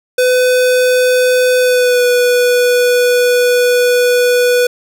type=tone with pitch glide; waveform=square; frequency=503 to 491.5 Hz; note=B4 to B4; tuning=+32 to -8 cents; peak=-9 dBFS; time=0.18-4.67 s; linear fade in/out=5 ms; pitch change=-40 cents; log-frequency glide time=1.59-2.04 s; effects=none